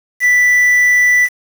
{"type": "tone with quantisation", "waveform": "triangle", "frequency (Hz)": 1975.5, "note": "B6", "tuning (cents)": 0, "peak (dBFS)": -6, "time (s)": [0.2, 1.29], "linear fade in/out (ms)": 50, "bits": 5, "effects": []}